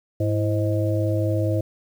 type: harmonic tone with a mistuned harmonic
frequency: 104.7 Hz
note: G#2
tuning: 15 cents sharp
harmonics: 1 / 3 / 5 / 6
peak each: -21 / -26 / -28 / -29 dBFS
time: 0.2-1.61 s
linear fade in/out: 5 ms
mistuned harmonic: 3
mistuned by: +75 cents
effects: 8-bit